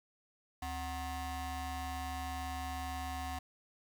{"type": "ring-modulated tone", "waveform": "35% pulse", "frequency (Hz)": 334.8, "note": "E4", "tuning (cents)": 27, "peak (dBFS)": -33, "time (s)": [0.62, 3.39], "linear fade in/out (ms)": 5, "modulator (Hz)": 408, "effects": ["10-bit"]}